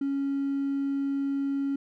triangle tone with hard clipping, 277.2 Hz, C#4, in tune, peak -26 dBFS, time 0.01-1.76 s, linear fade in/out 5 ms, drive 4 dB, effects none

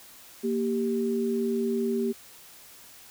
sine tone pair together, 232.8 / 392 Hz, A#3 / G4, -2 / 0 cents, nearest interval major sixth, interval 902 cents, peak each -27 dBFS, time 0.43-2.13 s, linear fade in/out 20 ms, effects white hiss -50 dBFS RMS until 3.1 s

